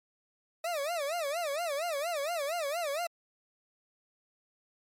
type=tone with vibrato; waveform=40% pulse; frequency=625 Hz; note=D#5; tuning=8 cents sharp; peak=-30 dBFS; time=0.64-3.07 s; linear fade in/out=5 ms; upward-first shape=sine; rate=4.3 Hz; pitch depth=210 cents each way; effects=MP3 64 kbps